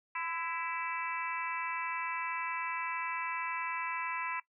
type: harmonic tone with a mistuned harmonic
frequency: 330.9 Hz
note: E4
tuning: 7 cents sharp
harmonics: 3 / 4 / 5 / 6 / 7 / 8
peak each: -38 / -43 / -45 / -42 / -42 / -43 dBFS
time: 0.15-4.4 s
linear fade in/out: 5 ms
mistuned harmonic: 3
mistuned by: +27 cents
effects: noise-tail reverb RT60 0.1 s tail -18 dB re dry